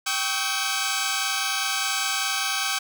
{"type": "tone cluster", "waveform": "10% pulse", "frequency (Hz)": [783, 1120, 1284, 1541], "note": ["G5", "C#6", "E6", "G6"], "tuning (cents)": [-2, 18, -46, -30], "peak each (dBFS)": -21, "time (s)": [0.06, 2.79], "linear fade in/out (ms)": 10, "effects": []}